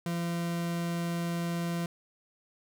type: tone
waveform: 40% pulse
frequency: 170.7 Hz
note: F3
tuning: 39 cents flat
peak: -29 dBFS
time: 0.06-1.86 s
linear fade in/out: 2 ms
effects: none